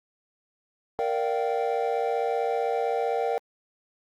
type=chord; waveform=triangle; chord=G minor seventh; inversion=first; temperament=equal with one note detuned; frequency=466.2 / 587.3 / 698.5 / 774.1 Hz; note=Bb4 / D5 / F5 / G5; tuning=0 / 0 / 0 / -22 cents; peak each=-25 / -30 / -29 / -27 dBFS; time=0.99-3.38 s; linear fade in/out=0 ms; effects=tanh soft clip ceiling -12 dBFS + Opus 48 kbps